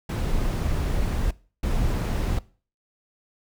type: noise bursts at uneven times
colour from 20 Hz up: brown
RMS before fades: -24 dBFS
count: 2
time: 0.09-1.31 / 1.63-2.39 s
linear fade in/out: 5 ms
effects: noise-tail reverb RT60 0.4 s tail -21 dB re dry